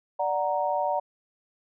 sine chord, D augmented, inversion none, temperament equal, 587.3 / 740 / 932.3 Hz, D5 / F#5 / A#5, 0 / 0 / 0 cents, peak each -28 dBFS, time 0.19-1 s, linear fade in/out 10 ms, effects none

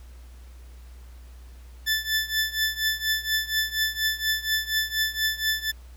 20% pulse tone with tremolo, 1755 Hz, A6, 5 cents flat, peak -15 dBFS, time 1.86-5.72 s, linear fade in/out 20 ms, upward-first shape triangle, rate 4.2 Hz, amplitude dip 90%, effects added 61 Hz sine -42 dBFS peak until 5.96 s + pink hiss -57 dBFS RMS until 5.96 s

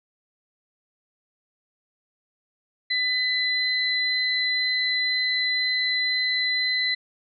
sine tone pair together, 2000 / 4049 Hz, B6 / B7, +21 / +42 cents, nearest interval octave, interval 1221 cents, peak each -24 dBFS, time 2.9-6.95 s, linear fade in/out 10 ms, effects none

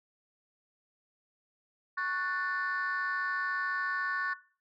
sine chord, F# minor, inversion second, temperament just, 1110 / 1480 / 1776 Hz, C#6 / F#6 / A6, +2 / 0 / +16 cents, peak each -33 / -33 / -34 dBFS, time 1.97-4.34 s, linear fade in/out 10 ms, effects noise-tail reverb RT60 0.4 s tail -17 dB re dry + tanh soft clip ceiling -25 dBFS

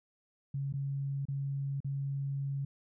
sine tone with dropouts, 138.59 Hz, C#3, in tune, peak -32 dBFS, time 0.54-2.65 s, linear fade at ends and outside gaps 5 ms, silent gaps 0.726-0.737 / 1.254-1.284 / 1.804-1.845 s, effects none

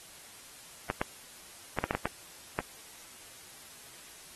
clicks, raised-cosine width 0.5 ms, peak -14 dBFS, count 8, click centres 0.901 / 1.015 / 1.787 / 1.84 / 1.909 / 1.95 / 2.056 / 2.589 s, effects white hiss -51 dBFS RMS until 4.35 s + AAC 32 kbps

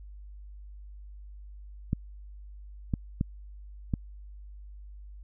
clicks, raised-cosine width 5 ms, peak -14 dBFS, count 4, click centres 1.931 / 2.938 / 3.211 / 3.938 s, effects added 50 Hz sine -43 dBFS peak until 5.23 s

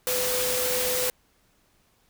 sine tone in noise, 502 Hz, B4, 28 cents sharp, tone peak -28 dBFS, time 0.07-1.1 s, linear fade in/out 0 ms, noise white, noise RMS -27 dBFS, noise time 0.07-1.1 s, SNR -4 dB, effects pink hiss -65 dBFS RMS until 2.09 s

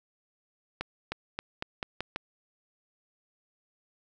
accelerating click train, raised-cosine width 0.3 ms, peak -16 dBFS, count 7, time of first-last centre 0.81-2.161 s, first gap 310 ms, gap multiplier 0.87, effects none

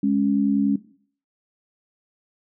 sine tone pair together, 206.8 / 277.2 Hz, G#3 / C#4, -7 / 0 cents, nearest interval perfect fourth, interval 507 cents, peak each -20 dBFS, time 0.03-0.76 s, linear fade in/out 5 ms, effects noise-tail reverb RT60 0.5 s tail -17 dB re dry

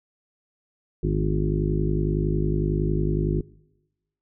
harmonic tone with a mistuned harmonic, 50.9 Hz, G#1, 34 cents flat, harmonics 1 / 2 / 3 / 4 / 5 / 6 / 7 / 8, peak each -25 / -31 / -25 / -34 / -33 / -33 / -28 / -35 dBFS, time 1.03-3.41 s, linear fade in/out 5 ms, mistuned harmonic 4, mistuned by +66 cents, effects noise-tail reverb RT60 1.0 s tail -23 dB re dry

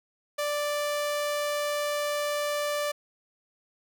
sawtooth tone, 587.3 Hz, D5, in tune, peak -23 dBFS, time 0.38-2.92 s, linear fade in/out 10 ms, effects none

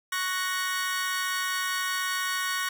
sawtooth chord, F# major, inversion second, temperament equal, 1108.7 / 1480 / 1864.7 Hz, C#6 / F#6 / A#6, 0 / 0 / 0 cents, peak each -28 dBFS, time 0.12-2.69 s, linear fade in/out 5 ms, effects none

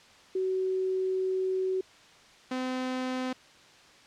sine / sawtooth tone pair in turn, 375.8 / 256.3 Hz, F#4 / C4, +27 / -36 cents, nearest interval perfect fifth, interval 663 cents, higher first, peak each -26 dBFS, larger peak neither, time 0.35-1.81 / 2.51-3.33 s, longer first, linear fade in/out 5 ms, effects white hiss -55 dBFS RMS until 4.06 s + low-pass 5000 Hz 12 dB/octave

